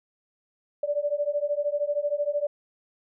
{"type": "beating tone pair", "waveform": "sine", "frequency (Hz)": [577, 590], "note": ["D5", "D5"], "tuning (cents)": [-31, 8], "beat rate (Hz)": 13, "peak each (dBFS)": -27, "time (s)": [0.83, 2.47], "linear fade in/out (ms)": 5, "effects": []}